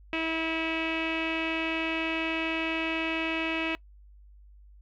sawtooth tone with low-pass filter, 324.2 Hz, E4, 29 cents flat, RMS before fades -30 dBFS, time 0.13-3.75 s, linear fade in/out 0 ms, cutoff 2600 Hz, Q 6.3, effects noise-tail reverb RT60 0.1 s tail -23 dB re dry + added 50 Hz sine -50 dBFS peak until 4.81 s

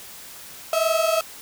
35% pulse tone pair together, 637.2 / 659.3 Hz, D#5 / E5, +41 / 0 cents, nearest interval minor second, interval 59 cents, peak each -20 dBFS, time 0.73-1.21 s, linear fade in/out 2 ms, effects white hiss -41 dBFS RMS until 1.41 s

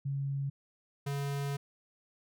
sine / square tone pair in turn, 138.59 / 140.85 Hz, C#3 / C#3, 0 / +28 cents, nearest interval unison, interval 28 cents, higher second, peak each -31 / -33 dBFS, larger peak first, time 0.05-0.5 / 1.06-1.57 s, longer second, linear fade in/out 10 ms, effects none

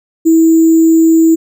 sine tone with sample-and-hold, 325 Hz, E4, 24 cents flat, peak -4 dBFS, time 0.25-1.36 s, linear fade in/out 20 ms, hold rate 7350 Hz, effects none

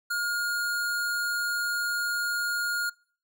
square tone, 1424 Hz, F6, 33 cents sharp, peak -27 dBFS, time 0.1-2.9 s, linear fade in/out 10 ms, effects noise-tail reverb RT60 0.5 s tail -26 dB re dry

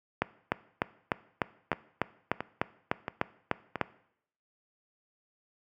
two click trains, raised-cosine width 0.5 ms, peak -10 / -17 dBFS, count 13 / 4, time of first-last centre 0.22-3.813 / 1.73-3.757 s, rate 3.34 / 1.48 Hz, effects noise-tail reverb RT60 0.7 s tail -19 dB re dry + high-pass 100 Hz 12 dB/octave

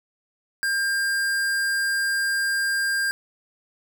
square tone, 1600 Hz, G6, 35 cents sharp, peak -22 dBFS, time 0.63-3.11 s, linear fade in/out 0 ms, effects none

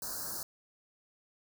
white band-stop noise, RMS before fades -39 dBFS, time 0.02-0.43 s, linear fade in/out 2 ms, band 1700 to 4200 Hz, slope 96 dB/octave, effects none

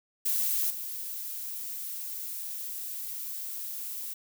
violet noise with level steps, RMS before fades -28 / -37 dBFS, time 0.25-4.14 s, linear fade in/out 10 ms, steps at 0.7 s, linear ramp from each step 5 ms, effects none

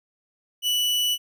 40% pulse tone, 2960 Hz, F#7, in tune, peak -20 dBFS, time 0.62-1.18 s, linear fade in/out 50 ms, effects none

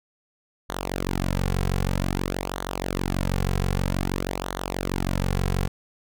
sawtooth tone with flanger, 46.25 Hz, F#1, in tune, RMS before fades -26 dBFS, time 0.69-5.68 s, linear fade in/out 10 ms, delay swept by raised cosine 0.39 to 3.39 ms, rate 0.52 Hz, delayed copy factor -0.8, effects none

